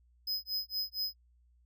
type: tone with tremolo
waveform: square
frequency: 5050 Hz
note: D#8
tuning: 25 cents sharp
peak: -31 dBFS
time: 0.27-1.15 s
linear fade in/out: 5 ms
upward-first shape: sine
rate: 4.3 Hz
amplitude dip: 100%
effects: added 60 Hz sine -63 dBFS peak until 1.65 s